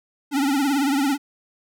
square tone with vibrato, 278.8 Hz, C#4, 10 cents sharp, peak -19 dBFS, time 0.31-1.18 s, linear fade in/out 50 ms, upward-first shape triangle, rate 18 Hz, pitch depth 120 cents each way, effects none

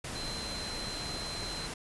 sine tone in noise, 4093 Hz, C8, 39 cents flat, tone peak -39 dBFS, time 0.15-1.67 s, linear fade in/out 5 ms, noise pink, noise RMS -39 dBFS, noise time 0.04-1.74 s, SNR -3 dB, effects resampled to 24000 Hz

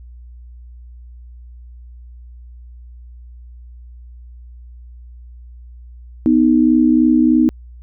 sine tone pair together, 248 / 311.2 Hz, B3 / D#4, +7 / 0 cents, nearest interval major third, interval 393 cents, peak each -12 dBFS, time 6.26-7.49 s, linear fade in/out 0 ms, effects added 60 Hz sine -35 dBFS peak until 7.82 s

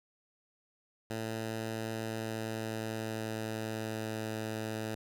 10% pulse tone with pitch glide, 111.8 to 109.88 Hz, A2 to A2, +28 to -2 cents, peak -27 dBFS, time 1.1-4.95 s, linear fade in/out 5 ms, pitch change -30 cents, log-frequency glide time 1.96-4.33 s, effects none

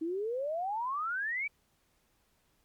sine exponential sweep, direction up, 312.1 to 2349 Hz, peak -31 dBFS, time 0.01-1.48 s, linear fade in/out 10 ms, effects pink hiss -72 dBFS RMS until 2.64 s + MP3 96 kbps

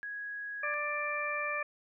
sine tone, 1661.2 Hz, G#6, in tune, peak -37 dBFS, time 0.03-0.74 s, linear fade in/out 0 ms
harmonic tone, 590 Hz, D5, 8 cents sharp, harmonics 1 / 2 / 3 / 4, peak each -39 / -37 / -37 / -36 dBFS, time 0.63-1.63 s, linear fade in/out 5 ms
effects none

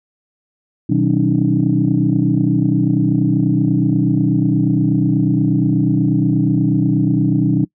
sine tone cluster, 125.1 / 157.3 / 189.6 / 279.1 / 307.4 Hz, B2 / D#3 / F#3 / C#4 / D#4, +23 / +19 / +43 / +12 / -21 cents, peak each -18 dBFS, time 0.89-7.65 s, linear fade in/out 10 ms, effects noise-tail reverb RT60 0.1 s tail -24 dB re dry + tanh soft clip ceiling -2 dBFS

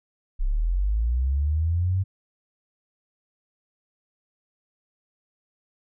sine linear sweep, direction up, 30.87 to 96.8 Hz, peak -20 dBFS, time 0.39-2.04 s, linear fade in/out 20 ms, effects none

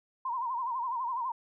sine tone with vibrato, 987.8 Hz, B5, in tune, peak -30 dBFS, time 0.25-1.32 s, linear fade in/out 5 ms, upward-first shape sine, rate 12 Hz, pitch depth 120 cents each way, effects none

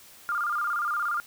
sine tone with vibrato, 1300 Hz, E6, 24 cents flat, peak -25 dBFS, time 0.29-1.2 s, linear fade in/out 0 ms, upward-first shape square, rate 17 Hz, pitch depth 130 cents each way, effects white hiss -51 dBFS RMS until 1.26 s

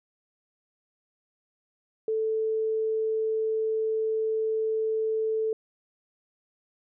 sine tone, 440 Hz, A4, in tune, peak -24 dBFS, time 2.08-5.53 s, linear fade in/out 2 ms, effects none

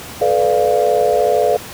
sine chord, B half-diminished seventh, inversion third, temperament equal with one note detuned, 431.7 / 493.9 / 587.3 / 698.5 Hz, A4 / B4 / D5 / F5, -33 / 0 / 0 / 0 cents, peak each -17 dBFS, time 0.21-1.57 s, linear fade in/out 5 ms, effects pink hiss -32 dBFS RMS until 1.73 s + high-pass 60 Hz 12 dB/octave

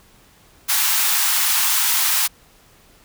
white high-pass noise, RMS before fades -18 dBFS, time 0.68-2.28 s, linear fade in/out 20 ms, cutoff 800 Hz, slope 48 dB/octave, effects pink hiss -52 dBFS RMS until 3.04 s

